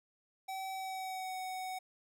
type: tone with pitch glide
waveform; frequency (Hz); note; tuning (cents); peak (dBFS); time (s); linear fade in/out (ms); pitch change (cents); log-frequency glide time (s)
square; 765 to 746.7; G5 to F#5; -42 to +16; -39; 0.48-1.79; 10; -42; 0.72-1.37
effects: none